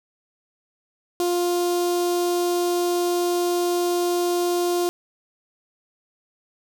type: tone with notch filter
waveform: sawtooth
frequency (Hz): 351.4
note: F4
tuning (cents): +11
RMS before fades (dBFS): -22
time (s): 1.2-4.89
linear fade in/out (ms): 0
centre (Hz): 1900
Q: 0.6
effects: none